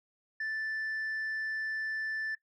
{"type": "tone", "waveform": "sine", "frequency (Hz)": 1760, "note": "A6", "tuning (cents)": 0, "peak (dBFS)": -30, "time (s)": [0.4, 2.35], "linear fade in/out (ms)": 5, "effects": ["noise-tail reverb RT60 0.1 s tail -19 dB re dry", "tanh soft clip ceiling -31 dBFS"]}